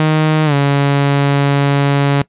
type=tone with pitch glide; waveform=sawtooth; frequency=155.56 to 141.01 Hz; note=D#3 to C#3; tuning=0 to +30 cents; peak=-6 dBFS; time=0-2.22 s; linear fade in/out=2 ms; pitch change=-170 cents; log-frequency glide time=0.45-0.54 s; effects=noise-tail reverb RT60 0.1 s tail -20 dB re dry + resampled to 8000 Hz